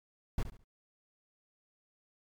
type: noise with echo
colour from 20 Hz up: brown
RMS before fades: -30 dBFS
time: 0.38-0.43 s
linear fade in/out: 2 ms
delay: 70 ms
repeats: 3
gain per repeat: -11 dB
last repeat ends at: 0.64 s
effects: MP3 96 kbps